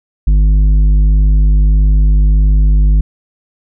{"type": "tone with tanh clipping", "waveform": "sine", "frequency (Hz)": 50.8, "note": "G#1", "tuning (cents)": -38, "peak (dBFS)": -7, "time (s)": [0.27, 3.01], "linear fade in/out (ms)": 5, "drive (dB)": 8, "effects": []}